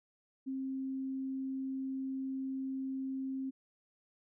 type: tone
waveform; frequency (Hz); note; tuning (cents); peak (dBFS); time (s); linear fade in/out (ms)
sine; 265.9; C4; +28; -35; 0.46-3.51; 20
effects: none